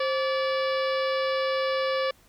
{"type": "harmonic tone with a mistuned harmonic", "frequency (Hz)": 577, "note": "D5", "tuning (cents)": -31, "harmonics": [1, 2, 3, 4, 5, 6, 7, 8, 9], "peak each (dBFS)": [-25, -31, -35, -37, -39, -41, -42, -43, -44], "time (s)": [0, 2.11], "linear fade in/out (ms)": 5, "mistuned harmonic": 1, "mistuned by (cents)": -150, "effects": ["pink hiss -59 dBFS RMS until 2.28 s"]}